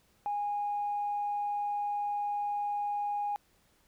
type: tone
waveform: sine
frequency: 822 Hz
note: G#5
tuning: 18 cents flat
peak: -29 dBFS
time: 0.26-3.36 s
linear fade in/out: 0 ms
effects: tanh soft clip ceiling -25 dBFS + pink hiss -68 dBFS RMS until 3.87 s